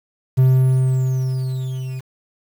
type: tone with level ramp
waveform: triangle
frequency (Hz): 130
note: C3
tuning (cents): -11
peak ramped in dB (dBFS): -7 to -23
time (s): 0.37-2.01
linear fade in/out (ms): 20
effects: 7-bit